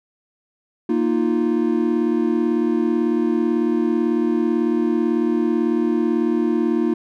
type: chord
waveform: triangle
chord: Bb suspended fourth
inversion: none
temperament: equal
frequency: 233.1 / 311.1 / 349.2 Hz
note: Bb3 / Eb4 / F4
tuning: 0 / 0 / 0 cents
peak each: -19 dBFS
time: 0.89-6.94 s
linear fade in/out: 5 ms
effects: none